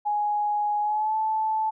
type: tone with pitch glide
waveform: sine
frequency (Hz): 833 to 873.4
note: G#5 to A5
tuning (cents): +5 to -13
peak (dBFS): -22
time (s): 0.05-1.71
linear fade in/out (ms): 20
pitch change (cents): +82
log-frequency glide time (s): 0.81-1.16
effects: none